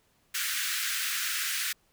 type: high-pass noise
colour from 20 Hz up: pink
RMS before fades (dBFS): -31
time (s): 0.34-1.73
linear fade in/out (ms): 10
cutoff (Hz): 1400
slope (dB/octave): 48
effects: pink hiss -68 dBFS RMS until 1.92 s